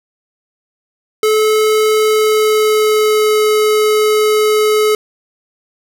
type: tone with pitch glide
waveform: square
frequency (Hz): 431.8 to 427.3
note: A4 to G#4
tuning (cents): -33 to +49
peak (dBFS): -10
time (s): 1.23-4.95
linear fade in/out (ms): 2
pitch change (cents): -18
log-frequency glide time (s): 2.03-3.44
effects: none